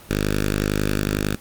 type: tone with notch filter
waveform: 5% pulse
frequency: 51 Hz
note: G#1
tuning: 31 cents flat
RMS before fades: -22 dBFS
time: 0.09-1.36 s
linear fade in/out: 20 ms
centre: 730 Hz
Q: 0.96
effects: pink hiss -45 dBFS RMS until 1.4 s + Opus 24 kbps